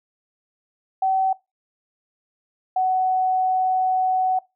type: tone pair in turn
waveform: sine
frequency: 763 / 746.9 Hz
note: G5 / F#5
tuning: -47 / +16 cents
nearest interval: unison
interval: 37 cents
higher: first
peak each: -17 / -17 dBFS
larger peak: neither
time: 1.02-1.33 / 2.76-4.39 s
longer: second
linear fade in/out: 5 ms
effects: noise-tail reverb RT60 0.2 s tail -20 dB re dry